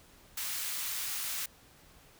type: high-pass noise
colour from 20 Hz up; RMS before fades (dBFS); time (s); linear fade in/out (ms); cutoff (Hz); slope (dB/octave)
white; -36; 0.37-1.46; 5; 1200; 12
effects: pink hiss -59 dBFS RMS until 2.19 s